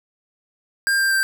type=tone with pitch steps; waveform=square; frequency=1599 / 1585.2 / 1571.5 Hz; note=G6 / G6 / G6; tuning=+34 / +19 / +4 cents; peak=-17 dBFS; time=0.87-1.23 s; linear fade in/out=0 ms; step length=120 ms; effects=none